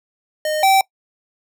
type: tone pair in turn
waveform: square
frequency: 614 / 773.6 Hz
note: D#5 / G5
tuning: -23 / -23 cents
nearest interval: major third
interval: 400 cents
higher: second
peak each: -19 / -11 dBFS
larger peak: second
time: 0.45-0.63 / 0.63-0.81 s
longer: neither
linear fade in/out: 2 ms
effects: noise-tail reverb RT60 0.1 s tail -23 dB re dry